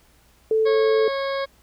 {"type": "tone", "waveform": "sine", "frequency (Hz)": 440, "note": "A4", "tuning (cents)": 0, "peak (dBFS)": -16, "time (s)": [0.51, 1.08], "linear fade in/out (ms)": 2}
{"type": "harmonic tone", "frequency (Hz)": 548, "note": "C#5", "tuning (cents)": -20, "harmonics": [1, 2, 3, 4, 6, 7, 8, 9], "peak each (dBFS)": [-24, -30, -34, -36, -40, -41, -42, -43], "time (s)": [0.65, 1.46], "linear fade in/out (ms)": 20}
{"effects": ["added 60 Hz sine -58 dBFS peak until 1.62 s", "pink hiss -58 dBFS RMS until 1.62 s"]}